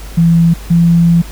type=tone pair in turn; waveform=sine; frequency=167.6 / 169.45 Hz; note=E3 / E3; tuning=+29 / +48 cents; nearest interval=unison; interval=19 cents; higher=second; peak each=-5 dBFS; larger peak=neither; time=0.17-0.54 / 0.7-1.22 s; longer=second; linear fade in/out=10 ms; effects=added 50 Hz sine -26 dBFS peak until 1.31 s + pink hiss -34 dBFS RMS until 1.31 s